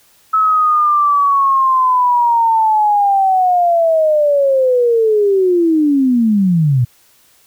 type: linear sweep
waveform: sine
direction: down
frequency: 1300 to 116.54 Hz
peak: -9 dBFS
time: 0.33-6.85 s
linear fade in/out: 10 ms
effects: white hiss -51 dBFS RMS until 7.46 s